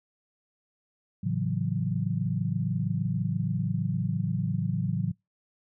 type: chord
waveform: sine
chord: F# minor seventh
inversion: first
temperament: equal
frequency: 110 / 138.59 / 164.81 / 185 Hz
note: A2 / C#3 / E3 / F#3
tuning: 0 / 0 / 0 / 0 cents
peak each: -31 dBFS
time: 1.23-5.12 s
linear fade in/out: 10 ms
effects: noise-tail reverb RT60 0.2 s tail -26 dB re dry